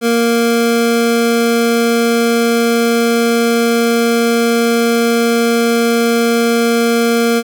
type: tone pair together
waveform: square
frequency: 233.1 / 466.2 Hz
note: A#3 / A#4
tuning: 0 / 0 cents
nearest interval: octave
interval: 1200 cents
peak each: -14 / -14 dBFS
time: 0.01-7.43 s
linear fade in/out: 50 ms
effects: none